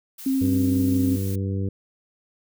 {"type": "noise", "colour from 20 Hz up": "blue", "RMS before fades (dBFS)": -39, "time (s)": [0.18, 1.36], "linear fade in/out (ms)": 10}
{"type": "tone with vibrato", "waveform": "sine", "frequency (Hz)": 266.4, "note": "C4", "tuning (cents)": 31, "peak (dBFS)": -19, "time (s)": [0.26, 1.16], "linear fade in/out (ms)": 5, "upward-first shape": "triangle", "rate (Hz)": 13, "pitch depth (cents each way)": 11}
{"type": "harmonic tone", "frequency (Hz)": 97.2, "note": "G2", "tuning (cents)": -14, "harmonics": [1, 2, 3, 4, 5], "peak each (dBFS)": [-24, -30, -34, -36, -38], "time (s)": [0.41, 1.69], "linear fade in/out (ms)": 5}
{"effects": []}